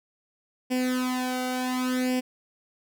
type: tone with flanger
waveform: sawtooth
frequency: 253.6 Hz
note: B3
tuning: 46 cents sharp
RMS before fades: -27 dBFS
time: 0.7-2.21 s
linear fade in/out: 20 ms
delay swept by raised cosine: 0.38 to 1.38 ms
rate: 0.68 Hz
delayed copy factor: +0.85
effects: none